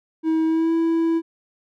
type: tone with pitch glide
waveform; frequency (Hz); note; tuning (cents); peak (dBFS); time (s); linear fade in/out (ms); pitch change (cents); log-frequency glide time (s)
triangle; 320.3 to 329.5; E4 to E4; -50 to -1; -15; 0.23-1.22; 50; +49; 0.46-0.73
effects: none